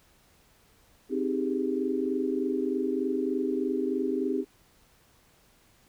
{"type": "chord", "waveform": "sine", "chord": "Ab major seventh", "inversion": "first", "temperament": "equal", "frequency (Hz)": [261.6, 311.1, 392, 415.3], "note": ["C4", "Eb4", "G4", "Ab4"], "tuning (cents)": [0, 0, 0, 0], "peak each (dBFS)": [-30, -32, -30, -35], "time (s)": [1.09, 4.45], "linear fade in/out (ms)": 50, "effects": ["pink hiss -62 dBFS RMS until 5.88 s"]}